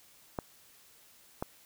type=clicks; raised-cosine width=1 ms; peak=-19 dBFS; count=2; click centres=0.388 / 1.425 s; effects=white hiss -60 dBFS RMS until 1.65 s